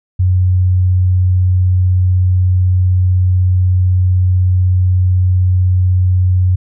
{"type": "tone", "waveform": "sine", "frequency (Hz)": 91.6, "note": "F#2", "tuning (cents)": -17, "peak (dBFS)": -8, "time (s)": [0.19, 6.56], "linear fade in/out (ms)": 10, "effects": []}